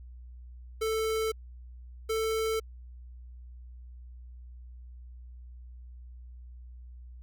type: tone pair in turn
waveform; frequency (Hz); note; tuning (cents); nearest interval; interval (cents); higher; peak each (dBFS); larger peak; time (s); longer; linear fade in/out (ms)
square; 441.5 / 443.3; A4 / A4; +6 / +13; unison; 7; second; -28; neither; 0.81-1.32 / 2.09-2.6; neither; 10
effects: added 61 Hz sine -44 dBFS peak until 7.22 s